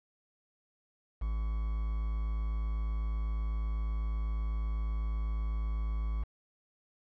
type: tone with quantisation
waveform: triangle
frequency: 54 Hz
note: A1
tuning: 32 cents flat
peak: -28 dBFS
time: 1.21-6.24 s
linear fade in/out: 10 ms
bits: 8
effects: low-pass 2000 Hz 12 dB/octave